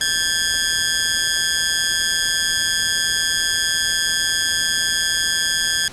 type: ring-modulated tone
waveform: 10% pulse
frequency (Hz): 1661.2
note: G#6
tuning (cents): 0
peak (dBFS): -5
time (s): 0.01-5.88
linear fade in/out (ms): 0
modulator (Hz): 82.8
effects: pink hiss -38 dBFS RMS until 5.92 s + low-pass 9000 Hz 12 dB/octave